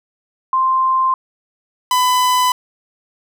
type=tone pair in turn; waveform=sine / 45% pulse; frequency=1046.5 / 1001.4 Hz; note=C6 / B5; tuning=0 / +24 cents; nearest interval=minor second; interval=76 cents; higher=first; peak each=-12 dBFS; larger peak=neither; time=0.53-1.14 / 1.91-2.52 s; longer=neither; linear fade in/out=2 ms; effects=none